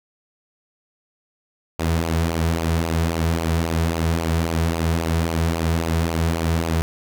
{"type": "tone with flanger", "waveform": "sawtooth", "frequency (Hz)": 82.41, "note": "E2", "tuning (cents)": 0, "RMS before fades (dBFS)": -21, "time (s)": [1.79, 6.82], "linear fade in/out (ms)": 0, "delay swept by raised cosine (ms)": [0.54, 3.74], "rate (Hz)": 3.7, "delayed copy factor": -0.6, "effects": []}